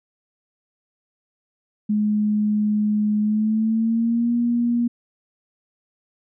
sine tone with pitch glide, 210.6 to 237.8 Hz, G#3 to A#3, +24 to +35 cents, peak -17 dBFS, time 1.89-4.88 s, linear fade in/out 10 ms, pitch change +211 cents, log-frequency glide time 3.21-4.33 s, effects none

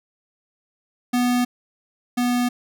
square tone pair in turn, 245.9 / 244.9 Hz, B3 / B3, -7 / -14 cents, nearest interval unison, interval 7 cents, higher first, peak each -18 / -19 dBFS, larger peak first, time 1.13-1.45 / 2.17-2.49 s, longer neither, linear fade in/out 10 ms, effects none

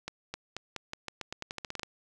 accelerating click train, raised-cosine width 0.2 ms, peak -19 dBFS, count 16, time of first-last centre 0.08-1.832 s, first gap 260 ms, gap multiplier 0.87, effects none

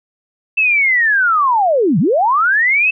sine linear two-way sweep, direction down then up, 2661 to 138.59 to 2661 Hz, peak -10 dBFS, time 0.57-2.91 s, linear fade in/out 10 ms, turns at 1.99 s, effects none

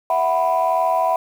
sine chord, E suspended second, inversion none, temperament just, 659.3 / 741.7 / 988.9 Hz, E5 / F#5 / B5, 0 / +4 / +2 cents, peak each -19 dBFS, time 0.1-1.16 s, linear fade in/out 2 ms, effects tanh soft clip ceiling -9 dBFS + 7-bit

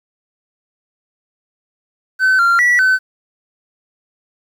triangle tone with pitch steps, 1524 / 1383 / 1947 / 1520 Hz, G6 / F6 / B6 / F#6, -49 / -17 / -25 / +46 cents, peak -7 dBFS, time 2.19-2.99 s, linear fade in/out 50 ms, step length 200 ms, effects tanh soft clip ceiling -3 dBFS + 8-bit

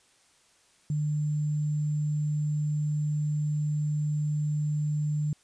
sine tone with sample-and-hold, 150 Hz, D3, 37 cents sharp, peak -25 dBFS, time 0.9-5.33 s, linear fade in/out 2 ms, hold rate 7350 Hz, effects white hiss -63 dBFS RMS until 5.43 s + resampled to 22050 Hz

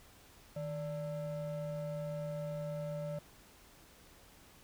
triangle ring-modulated tone, 370 Hz, F#4, in tune, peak -32 dBFS, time 0.56-3.19 s, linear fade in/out 5 ms, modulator 214 Hz, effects pink hiss -60 dBFS RMS until 4.63 s

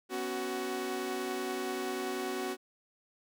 sawtooth chord, B suspended second, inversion none, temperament equal with one note detuned, 246.9 / 277.2 / 373 Hz, B3 / C#4 / F#4, 0 / 0 / +14 cents, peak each -37 / -37 / -31 dBFS, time 0.09-2.57 s, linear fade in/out 50 ms, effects none

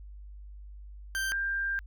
40% pulse / sine tone pair in turn, 1568 / 1589.9 Hz, G6 / G6, 0 / +24 cents, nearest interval unison, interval 24 cents, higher second, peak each -28 dBFS, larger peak neither, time 1.15-1.32 / 1.32-1.79 s, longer second, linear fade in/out 0 ms, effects added 50 Hz sine -43 dBFS peak until 1.86 s

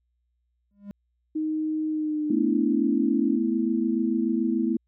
triangle tone with exponential growth, 202.1 Hz, G#3, 47 cents flat, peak -29 dBFS, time 0.71-0.91 s, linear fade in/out 0 ms, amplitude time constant 43 ms
sine tone with pitch glide, 311.1 to 283.6 Hz, D#4 to C#4, 0 to +40 cents, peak -24 dBFS, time 1.35-3.37 s, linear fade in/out 10 ms, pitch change -160 cents, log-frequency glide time 1.89-2.99 s
sine chord, A suspended second, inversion none, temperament equal, 220 / 246.9 / 329.6 Hz, A3 / B3 / E4, 0 / 0 / 0 cents, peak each -26 dBFS, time 2.3-4.77 s, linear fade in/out 5 ms
effects added 60 Hz sine -70 dBFS peak until 4.87 s

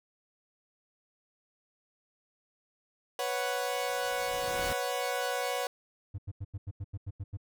sawtooth chord, B suspended second, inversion none, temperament equal, 493.9 / 554.4 / 740 Hz, B4 / C#5 / F#5, 0 / 0 / 0 cents, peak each -31 dBFS, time 3.19-5.67 s, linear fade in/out 2 ms
pink noise with exponential growth, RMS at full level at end -36 dBFS, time 3.48-4.73 s, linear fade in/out 2 ms, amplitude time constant 270 ms
triangle tone bursts, 98 Hz, G2, in tune, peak -32 dBFS, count 10, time 6.14-7.372 s, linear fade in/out 10 ms, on 44 ms, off 88 ms
effects none

